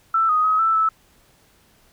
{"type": "tone with pitch steps", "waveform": "sine", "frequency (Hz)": [1328, 1247, 1270, 1324, 1309], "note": ["E6", "D#6", "D#6", "E6", "E6"], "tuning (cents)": [12, 3, 35, 7, -13], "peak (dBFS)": -15, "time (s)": [0.14, 0.89], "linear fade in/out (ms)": 5, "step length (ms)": 150, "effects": ["pink hiss -57 dBFS RMS until 1.92 s"]}